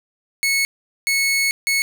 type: tone bursts at uneven times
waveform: sawtooth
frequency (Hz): 2200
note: C#7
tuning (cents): -14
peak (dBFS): -13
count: 3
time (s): 0.43-0.65 / 1.07-1.51 / 1.67-1.82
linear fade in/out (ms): 0
effects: none

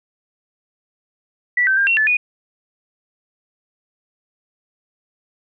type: tone with pitch steps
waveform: sine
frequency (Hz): 1959 / 1548 / 1600 / 2728 / 1738 / 2464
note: B6 / G6 / G6 / F7 / A6 / D#7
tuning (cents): -15 / -22 / +35 / -41 / -22 / -17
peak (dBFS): -13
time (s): 1.57-2.17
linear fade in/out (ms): 5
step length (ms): 100
effects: none

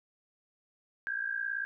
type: tone pair together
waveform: sine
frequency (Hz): 1578.9 / 1637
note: G6 / G#6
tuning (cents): +12 / -25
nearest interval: minor second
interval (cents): 63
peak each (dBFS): -34 / -35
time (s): 1.07-1.65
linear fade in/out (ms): 0
effects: none

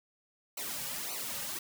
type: noise with flanger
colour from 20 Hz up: white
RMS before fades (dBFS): -38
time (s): 0.57-1.59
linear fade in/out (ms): 5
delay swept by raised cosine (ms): 0.58 to 2.98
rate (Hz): 1.8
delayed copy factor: -0.95
effects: none

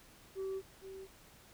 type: tone with echo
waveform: sine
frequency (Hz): 384.3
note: G4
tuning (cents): -34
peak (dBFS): -34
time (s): 0.35-0.62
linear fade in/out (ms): 50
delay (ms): 460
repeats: 1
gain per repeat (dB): -11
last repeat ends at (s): 1.08
effects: tanh soft clip ceiling -35 dBFS + pink hiss -60 dBFS RMS until 1.53 s

